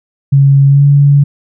sine tone with pitch glide, 138.59 to 142.24 Hz, C#3 to C#3, 0 to +45 cents, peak -3 dBFS, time 0.32-1.24 s, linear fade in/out 10 ms, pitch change +45 cents, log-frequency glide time 0.67-0.84 s, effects none

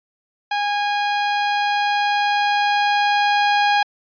sawtooth tone with level ramp, 821 Hz, G#5, 20 cents flat, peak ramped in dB -15 to -10 dBFS, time 0.51-3.83 s, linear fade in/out 5 ms, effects resampled to 11025 Hz

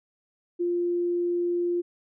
sine tone, 349.2 Hz, F4, in tune, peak -23 dBFS, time 0.59-1.82 s, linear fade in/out 20 ms, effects none

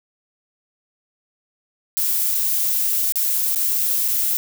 violet noise with dropouts, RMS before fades -20 dBFS, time 1.97-4.37 s, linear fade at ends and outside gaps 0 ms, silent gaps 2.345-2.349 / 3.122-3.157 / 3.548-3.559 / 4.08-4.084 s, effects none

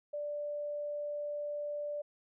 sine tone, 587.3 Hz, D5, in tune, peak -35 dBFS, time 0.13-2.02 s, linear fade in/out 10 ms, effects none

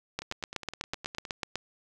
two click trains, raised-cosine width 0.2 ms, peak -23 / -14 dBFS, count 11 / 12, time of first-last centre 0.22-1.252 / 0.19-1.556 s, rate 9.69 / 8.05 Hz, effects none

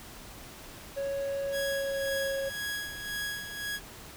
triangle tone with pitch glide, 554.4 to 546.1 Hz, C#5 to C#5, 0 to -26 cents, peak -28 dBFS, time 0.96-2.5 s, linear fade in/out 20 ms, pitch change -26 cents, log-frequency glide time 1.58-2.16 s
sawtooth tone with tremolo, 1661.2 Hz, G#6, in tune, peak -28 dBFS, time 1.51-3.8 s, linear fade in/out 50 ms, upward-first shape sine, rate 1.9 Hz, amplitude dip 60%
effects pink hiss -47 dBFS RMS until 4.16 s

